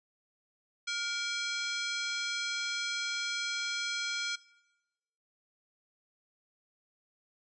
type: ring-modulated tone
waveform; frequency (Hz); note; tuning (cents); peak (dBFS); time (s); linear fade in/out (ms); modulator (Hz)
20% pulse; 1864.7; A#6; 0; -24; 0.87-4.36; 10; 449
effects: noise-tail reverb RT60 1.0 s tail -21 dB re dry + resampled to 22050 Hz